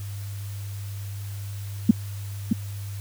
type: tone with echo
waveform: sine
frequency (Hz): 220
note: A3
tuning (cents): 0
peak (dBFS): -8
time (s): 1.89-1.91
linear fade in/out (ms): 5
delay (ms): 620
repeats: 1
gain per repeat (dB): -7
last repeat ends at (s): 2.53
effects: added 100 Hz sine -31 dBFS peak until 3 s + white hiss -46 dBFS RMS until 3 s